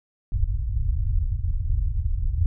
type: low-pass noise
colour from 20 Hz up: pink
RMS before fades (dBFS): -23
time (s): 0.32-2.46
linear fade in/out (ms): 2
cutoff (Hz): 110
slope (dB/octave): 48
effects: none